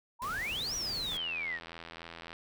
sine exponential two-way sweep, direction up then down, 900 to 5920 to 1780 Hz, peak -33 dBFS, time 0.19-1.6 s, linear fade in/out 50 ms, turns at 0.75 s
pink noise, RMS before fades -44 dBFS, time 0.22-1.17 s, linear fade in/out 0 ms
click train, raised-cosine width 0.3 ms, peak -28 dBFS, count 102, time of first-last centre 1.12-2.33 s, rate 83.5 Hz
effects none

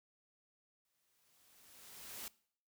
white noise with exponential growth, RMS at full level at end -45 dBFS, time 0.85-2.28 s, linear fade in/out 2 ms, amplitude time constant 310 ms, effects noise-tail reverb RT60 0.6 s tail -22 dB re dry

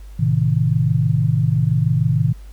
sine chord, A diminished, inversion none, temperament equal with one note detuned, 110 / 130.81 / 157.01 Hz, A2 / C3 / Eb3, 0 / 0 / +16 cents, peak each -19 / -18 / -18 dBFS, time 0.19-2.33 s, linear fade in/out 10 ms, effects added 50 Hz sine -34 dBFS peak until 2.52 s + pink hiss -53 dBFS RMS until 2.52 s

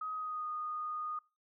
sine tone with pitch glide, 1261 to 1232.2 Hz, D#6 to D#6, +23 to -17 cents, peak -36 dBFS, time 0.01-1.19 s, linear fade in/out 5 ms, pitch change -40 cents, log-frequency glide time 0.14-0.47 s, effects noise-tail reverb RT60 0.3 s tail -22 dB re dry

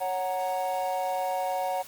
triangle chord, F# major, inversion second, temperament equal, 554.4 / 740 / 932.3 Hz, C#5 / F#5 / A#5, 0 / 0 / 0 cents, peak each -30 / -27 / -32 dBFS, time 0-1.83 s, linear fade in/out 20 ms, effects white hiss -47 dBFS RMS until 1.87 s + Opus 32 kbps

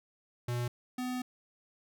square tone pair in turn, 121.3 / 251.4 Hz, B2 / B3, -31 / +31 cents, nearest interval octave + minor second, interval 1262 cents, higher second, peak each -32 / -34 dBFS, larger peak first, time 0.48-0.68 / 0.98-1.22 s, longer second, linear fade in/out 5 ms, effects none

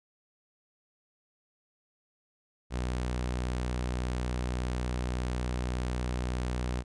sawtooth tone, 61.74 Hz, B1, in tune, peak -26 dBFS, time 2.7-6.84 s, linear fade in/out 50 ms, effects resampled to 22050 Hz

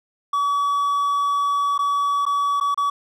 triangle tone with dropouts, 1139 Hz, C#6, 47 cents sharp, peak -16 dBFS, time 0.33-2.9 s, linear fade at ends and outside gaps 5 ms, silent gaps 1.779-1.789 / 2.254-2.263 / 2.601-2.609 / 2.745-2.775 s, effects none

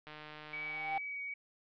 click train, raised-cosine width 0.3 ms, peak -32 dBFS, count 139, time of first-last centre 0.07-0.978 s, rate 152 Hz
sine tone with vibrato, 2265 Hz, C#7, 37 cents sharp, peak -38 dBFS, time 0.53-1.34 s, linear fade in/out 5 ms, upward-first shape triangle, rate 2.5 Hz, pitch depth 12 cents each way
sine tone with exponential growth, 787 Hz, G5, 7 cents sharp, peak -30 dBFS, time 0.54-0.98 s, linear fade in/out 5 ms, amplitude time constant 94 ms
effects low-pass 4000 Hz 12 dB/octave

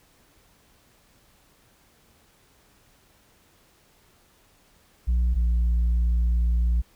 sine tone pair in turn, 60.1 / 58.56 Hz, B1 / A#1, -46 / +9 cents, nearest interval unison, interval 45 cents, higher first, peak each -16 dBFS, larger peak neither, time 5.07-5.35 / 5.35-6.82 s, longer second, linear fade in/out 20 ms, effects tanh soft clip ceiling -18 dBFS + pink hiss -60 dBFS RMS until 6.95 s

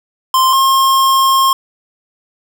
square tone pair in turn, 1045 / 1070.7 Hz, C6 / C6, -2 / +40 cents, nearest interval unison, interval 42 cents, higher second, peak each -9 dBFS, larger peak neither, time 0.34-0.53 / 0.53-1.53 s, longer second, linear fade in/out 2 ms, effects none

